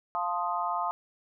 sine chord, F dominant seventh, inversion none, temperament equal, 698.5 / 880 / 1046.5 / 1244.5 Hz, F5 / A5 / C6 / Eb6, 0 / 0 / 0 / 0 cents, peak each -33 dBFS, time 0.15-0.91 s, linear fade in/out 0 ms, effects none

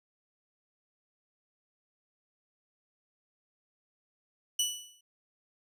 20% pulse tone with exponential decay, 2960 Hz, F#7, in tune, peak -19 dBFS, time 4.59-5.01 s, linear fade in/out 5 ms, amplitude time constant 91 ms, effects none

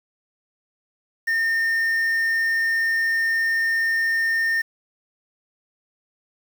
triangle tone with quantisation, 1819 Hz, A#6, 43 cents flat, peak -17 dBFS, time 1.27-4.62 s, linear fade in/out 10 ms, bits 7, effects none

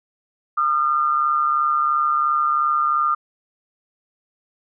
sine tone pair together, 1214.1 / 1357 Hz, D#6 / E6, -43 / +50 cents, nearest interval major second, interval 193 cents, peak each -17 / -23 dBFS, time 0.57-3.15 s, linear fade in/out 10 ms, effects none

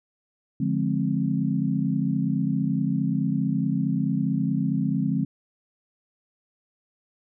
sine chord, D half-diminished seventh, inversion none, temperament just, 146.83 / 176.2 / 211.4 / 264.3 Hz, D3 / F3 / Ab3 / C4, 0 / +16 / +31 / +18 cents, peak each -27 dBFS, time 0.6-5.25 s, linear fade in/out 5 ms, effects none

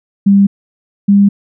sine tone pair in turn, 198.7 / 200.7 Hz, G3 / G3, +24 / +41 cents, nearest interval unison, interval 17 cents, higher second, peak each -4 dBFS, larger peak neither, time 0.26-0.47 / 1.08-1.29 s, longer neither, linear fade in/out 10 ms, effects none

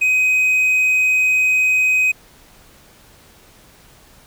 triangle tone, 2516 Hz, D#7, 19 cents sharp, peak -11 dBFS, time 0.01-2.12 s, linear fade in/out 10 ms, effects pink hiss -48 dBFS RMS until 4.26 s

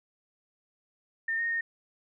sine tone with pitch steps, 1814 / 1852 / 1841 Hz, A#6 / A#6 / A#6, -48 / -12 / -22 cents, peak -27 dBFS, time 1.28-1.61 s, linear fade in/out 5 ms, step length 110 ms, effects none

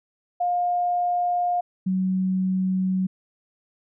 sine tone pair in turn, 709 / 187.14 Hz, F5 / F#3, +26 / +20 cents, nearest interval octave + major seventh, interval 2306 cents, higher first, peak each -20 dBFS, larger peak neither, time 0.4-1.61 / 1.86-3.07 s, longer neither, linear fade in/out 10 ms, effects none

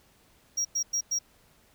triangle tone bursts, 5650 Hz, F8, 19 cents sharp, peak -24 dBFS, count 4, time 0.57-1.19 s, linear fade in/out 10 ms, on 80 ms, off 100 ms, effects pink hiss -62 dBFS RMS until 1.74 s

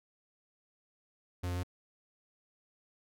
45% pulse tone with pitch steps, 89.3 / 88.7 / 90.1 Hz, F2 / F2 / F#2, +39 / +27 / -45 cents, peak -33 dBFS, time 1.43-1.634 s, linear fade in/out 10 ms, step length 68 ms, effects none

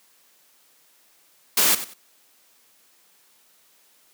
white noise with echo, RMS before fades -18 dBFS, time 1.57-1.75 s, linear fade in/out 5 ms, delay 94 ms, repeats 2, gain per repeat -13 dB, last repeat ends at 1.938 s, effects white hiss -59 dBFS RMS until 4.13 s + high-pass 200 Hz 12 dB/octave

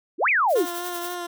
sine exponential two-way sweep, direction up then down, 267.3 to 2637 to 267.3 Hz, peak -17 dBFS, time 0.18-0.66 s, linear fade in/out 50 ms, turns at 0.29 s
blue noise with tremolo, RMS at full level -33 dBFS, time 0.48-1.16 s, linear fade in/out 50 ms, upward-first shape triangle, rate 11 Hz, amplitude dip 75%
15% pulse tone with vibrato, 350.8 Hz, F4, 8 cents sharp, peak -23 dBFS, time 0.55-1.27 s, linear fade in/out 10 ms, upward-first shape sine, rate 3.9 Hz, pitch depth 24 cents each way
effects none

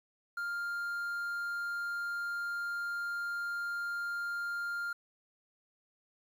triangle tone with quantisation, 1400 Hz, F6, 4 cents sharp, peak -32 dBFS, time 0.37-4.93 s, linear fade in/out 5 ms, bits 10, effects none

